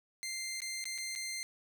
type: tone with dropouts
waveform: 15% pulse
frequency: 2091 Hz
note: C7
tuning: 2 cents flat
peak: -31 dBFS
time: 0.23-1.43 s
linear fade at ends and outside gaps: 0 ms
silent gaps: 0.604-0.619 / 0.841-0.855 / 0.979-0.984 / 1.152-1.159 s
effects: none